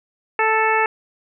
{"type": "harmonic tone", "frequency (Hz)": 440, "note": "A4", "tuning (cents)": 0, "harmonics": [1, 2, 3, 4, 5, 6], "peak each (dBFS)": [-22, -19, -23, -22, -24, -26], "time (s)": [0.39, 0.86], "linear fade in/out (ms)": 2, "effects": []}